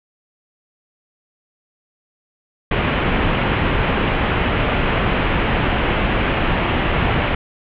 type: low-pass noise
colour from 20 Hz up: pink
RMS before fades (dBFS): -18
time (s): 2.71-7.35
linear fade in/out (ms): 5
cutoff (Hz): 3100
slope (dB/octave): 48
effects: none